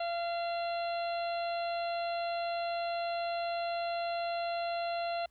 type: harmonic tone with a mistuned harmonic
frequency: 684 Hz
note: F5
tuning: 36 cents flat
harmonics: 1 / 2 / 3 / 4 / 5 / 6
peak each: -32 / -44 / -49 / -45 / -51 / -46 dBFS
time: 0-5.26 s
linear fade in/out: 5 ms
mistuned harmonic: 2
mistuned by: +19 cents
effects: added 60 Hz sine -66 dBFS peak until 5.3 s + pink hiss -74 dBFS RMS until 5.3 s